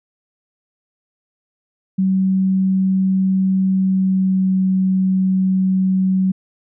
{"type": "tone with pitch glide", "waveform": "sine", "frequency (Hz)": [189.8, 188.38], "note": ["F#3", "F#3"], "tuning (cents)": [44, 31], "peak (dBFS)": -13, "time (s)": [1.98, 6.32], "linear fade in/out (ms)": 10, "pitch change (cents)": -13, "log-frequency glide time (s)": [3.72, 4.58], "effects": []}